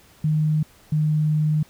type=tone pair in turn; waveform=sine; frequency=154 / 153.13 Hz; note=D#3 / D#3; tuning=-17 / -27 cents; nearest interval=unison; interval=10 cents; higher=first; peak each=-17 dBFS; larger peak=neither; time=0.24-0.63 / 0.92-1.63 s; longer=second; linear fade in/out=5 ms; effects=pink hiss -53 dBFS RMS until 1.69 s